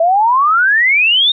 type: exponential sweep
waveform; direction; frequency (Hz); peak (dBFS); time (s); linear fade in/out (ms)
sine; up; 646 to 3729; -8; 0-1.32; 5
effects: none